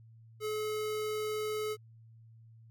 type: tone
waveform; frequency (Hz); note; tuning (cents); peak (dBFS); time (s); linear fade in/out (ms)
square; 428.2; A4; -47; -33; 0.4-1.77; 50
effects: added 113 Hz sine -53 dBFS peak until 2.7 s + MP3 96 kbps